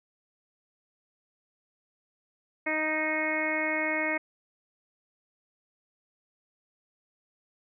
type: harmonic tone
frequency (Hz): 311.1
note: D#4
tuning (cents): 0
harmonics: 1 / 2 / 3 / 4 / 5 / 6 / 7 / 8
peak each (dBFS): -34 / -33 / -38 / -41 / -40 / -33 / -30 / -42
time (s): 2.66-4.18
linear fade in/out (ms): 10
effects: none